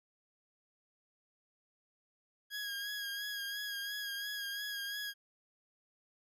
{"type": "tone with vibrato", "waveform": "20% pulse", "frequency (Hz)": 1644, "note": "G#6", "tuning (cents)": -18, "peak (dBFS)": -33, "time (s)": [2.5, 5.14], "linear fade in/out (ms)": 50, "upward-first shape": "sine", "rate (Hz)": 2.9, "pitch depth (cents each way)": 34, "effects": []}